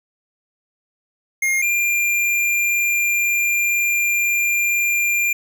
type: tone pair in turn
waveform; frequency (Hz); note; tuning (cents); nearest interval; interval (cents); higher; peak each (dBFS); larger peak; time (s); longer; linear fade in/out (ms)
square; 2132 / 2393; C7 / D7; +32 / +32; major second; 200; second; -17 / -17; neither; 1.42-1.62 / 1.62-5.33; second; 5
effects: none